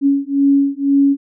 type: beating tone pair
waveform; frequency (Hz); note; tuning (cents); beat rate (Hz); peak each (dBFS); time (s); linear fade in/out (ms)
sine; 277.8 / 279.8; C#4 / C#4; +4 / +16; 2; -14; 0.01-1.17; 50
effects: none